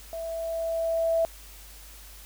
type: tone with level ramp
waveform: sine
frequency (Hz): 659.3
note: E5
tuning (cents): 0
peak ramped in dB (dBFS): -32 to -20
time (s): 0.13-1.25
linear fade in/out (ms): 0
effects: added 50 Hz sine -47 dBFS peak until 2.25 s + white hiss -49 dBFS RMS until 2.25 s